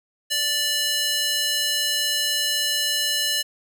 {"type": "tone with high-pass filter", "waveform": "square", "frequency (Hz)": 587.3, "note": "D5", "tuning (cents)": 0, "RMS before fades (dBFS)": -23, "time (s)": [0.3, 3.43], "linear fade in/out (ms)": 20, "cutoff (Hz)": 3000, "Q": 1.3, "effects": []}